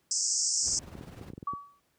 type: band-pass noise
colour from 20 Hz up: pink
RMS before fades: -29 dBFS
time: 0.11-0.79 s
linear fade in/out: 2 ms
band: 5100 to 8100 Hz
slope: 96 dB/octave
type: noise with tremolo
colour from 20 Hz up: brown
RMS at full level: -38 dBFS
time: 0.62-1.33 s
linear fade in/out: 50 ms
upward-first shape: triangle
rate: 20 Hz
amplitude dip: 65%
type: clicks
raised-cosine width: 3 ms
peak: -28 dBFS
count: 8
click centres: 0.953 / 1.011 / 1.213 / 1.302 / 1.335 / 1.379 / 1.428 / 1.535 s
type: tone with exponential decay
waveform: sine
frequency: 1139 Hz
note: C#6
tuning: 47 cents sharp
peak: -27 dBFS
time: 1.47-1.8 s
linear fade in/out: 5 ms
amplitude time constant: 70 ms
effects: pink hiss -72 dBFS RMS until 1.98 s + high-pass 80 Hz 12 dB/octave